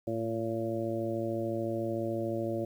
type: harmonic tone with a mistuned harmonic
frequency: 113.7 Hz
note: A#2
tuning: 43 cents flat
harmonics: 1 / 2 / 3 / 4 / 5 / 6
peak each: -38 / -38 / -34 / -43 / -35 / -43 dBFS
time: 0.07-2.65 s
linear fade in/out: 5 ms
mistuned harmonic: 1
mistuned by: -40 cents
effects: 10-bit